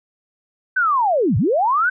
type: linear two-way sweep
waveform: sine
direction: down then up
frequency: 1553 to 87.31 to 1553 Hz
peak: -14 dBFS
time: 0.76-1.9 s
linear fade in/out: 10 ms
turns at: 1.37 s
effects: none